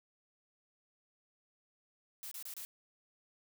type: noise bursts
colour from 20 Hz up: blue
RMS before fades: -45 dBFS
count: 4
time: 2.23-2.65 s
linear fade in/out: 0 ms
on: 84 ms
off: 28 ms
effects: none